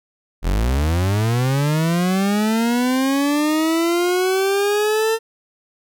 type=linear sweep; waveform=40% pulse; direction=up; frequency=39.6 to 452.3 Hz; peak=-15 dBFS; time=0.42-5.19 s; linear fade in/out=50 ms; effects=none